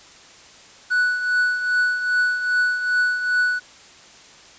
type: tone with tremolo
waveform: triangle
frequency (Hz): 1480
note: F#6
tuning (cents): 0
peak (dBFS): -13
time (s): 0.9-3.6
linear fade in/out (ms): 20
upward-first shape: triangle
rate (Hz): 2.5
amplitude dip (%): 65
effects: white hiss -46 dBFS RMS until 4.58 s + resampled to 16000 Hz